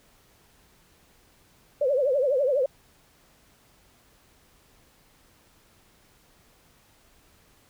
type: tone with vibrato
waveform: sine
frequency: 542 Hz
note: C#5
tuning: 39 cents flat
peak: -20 dBFS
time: 1.81-2.66 s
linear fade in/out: 5 ms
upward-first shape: triangle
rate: 12 Hz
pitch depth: 190 cents each way
effects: pink hiss -60 dBFS RMS until 7.69 s